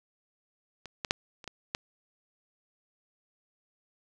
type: clicks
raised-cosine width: 0.2 ms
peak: -25 / -15 / -7 / -29 / -21 / -13 dBFS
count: 6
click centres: 0.857 / 1.048 / 1.109 / 1.442 / 1.477 / 1.749 s
effects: none